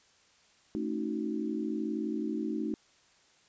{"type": "chord", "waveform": "sine", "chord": "D# half-diminished seventh", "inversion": "second", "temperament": "equal with one note detuned", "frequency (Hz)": [220, 272.4, 311.1, 370], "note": ["A3", "C#4", "D#4", "F#4"], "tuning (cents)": [0, -30, 0, 0], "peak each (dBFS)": [-35, -39, -34, -39], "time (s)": [0.75, 2.74], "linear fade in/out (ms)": 0, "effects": ["white hiss -64 dBFS RMS until 3.48 s", "resampled to 16000 Hz"]}